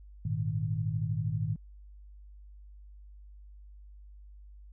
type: chord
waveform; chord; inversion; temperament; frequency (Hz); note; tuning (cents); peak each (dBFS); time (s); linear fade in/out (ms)
sine; Ab suspended second; none; equal; 103.83 / 116.54 / 155.56; Ab2 / Bb2 / Eb3; 0 / 0 / 0; -33; 0.25-1.56; 5
effects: added 50 Hz sine -48 dBFS peak until 4.72 s